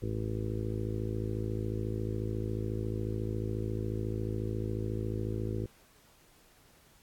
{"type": "harmonic tone", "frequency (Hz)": 54.1, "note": "A1", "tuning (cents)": -29, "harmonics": [1, 2, 3, 4, 5, 6, 7, 8, 9], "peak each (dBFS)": [-40, -34, -47, -41, -47, -41, -40, -46, -45], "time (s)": [0.02, 5.66], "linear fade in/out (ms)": 5, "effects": ["pink hiss -62 dBFS RMS until 7.02 s", "AAC 64 kbps"]}